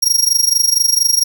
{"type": "tone with amplitude modulation", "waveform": "sawtooth", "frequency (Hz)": 5610, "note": "F8", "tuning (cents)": 7, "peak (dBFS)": -5, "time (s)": [0.02, 1.24], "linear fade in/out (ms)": 10, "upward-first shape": "sine", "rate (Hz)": 24.3, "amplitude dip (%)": 85, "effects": []}